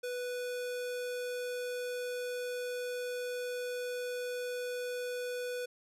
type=tone; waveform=square; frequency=493.9 Hz; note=B4; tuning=in tune; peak=-36 dBFS; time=0.03-5.66 s; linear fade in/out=10 ms; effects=resampled to 32000 Hz